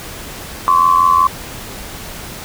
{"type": "tone pair together", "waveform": "sine", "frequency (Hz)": [1046.5, 1132], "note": ["C6", "C#6"], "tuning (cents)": [0, 36], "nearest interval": "minor second", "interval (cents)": 136, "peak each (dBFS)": -11, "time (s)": [0.68, 1.27], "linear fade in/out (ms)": 0, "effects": ["pink hiss -30 dBFS RMS until 2.44 s"]}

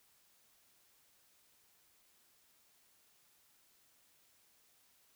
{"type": "silence", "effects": ["white hiss -70 dBFS RMS until 5.15 s"]}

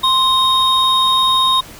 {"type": "tone pair together", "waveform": "triangle", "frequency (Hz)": [1046.5, 3729], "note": ["C6", "A#7"], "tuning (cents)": [0, 0], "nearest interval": "octave + minor seventh", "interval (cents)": 2200, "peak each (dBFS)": -12, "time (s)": [0.03, 1.61], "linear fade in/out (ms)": 10, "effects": ["pink hiss -37 dBFS RMS until 1.79 s"]}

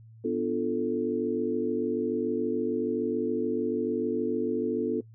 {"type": "chord", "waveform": "sine", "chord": "B half-diminished seventh", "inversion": "none", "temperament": "equal with one note detuned", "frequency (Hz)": [246.9, 293.7, 348, 440], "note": ["B3", "D4", "F4", "A4"], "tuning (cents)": [0, 0, -6, 0], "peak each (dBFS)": [-31, -33, -31, -29], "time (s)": [0.24, 5.01], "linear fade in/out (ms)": 10, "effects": ["noise-tail reverb RT60 0.1 s tail -20 dB re dry", "added 112 Hz sine -48 dBFS peak until 5.14 s"]}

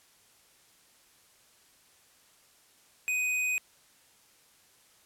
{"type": "tone with hard clipping", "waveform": "sine", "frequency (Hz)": 2499, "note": "D#7", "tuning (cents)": 7, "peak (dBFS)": -28, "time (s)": [3.08, 3.58], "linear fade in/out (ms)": 0, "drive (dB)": 15, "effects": ["white hiss -62 dBFS RMS until 5.05 s", "low-pass 12000 Hz 12 dB/octave"]}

